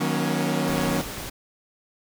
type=chord; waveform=sawtooth; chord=D# minor seventh; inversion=none; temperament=equal with one note detuned; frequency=155.56 / 185 / 238.9 / 277.2 Hz; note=D#3 / F#3 / A#3 / C#4; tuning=0 / 0 / +43 / 0 cents; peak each=-24 dBFS; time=0-1.02 s; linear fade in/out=10 ms
type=noise; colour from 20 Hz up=pink; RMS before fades=-34 dBFS; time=0.67-1.3 s; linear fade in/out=10 ms
effects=none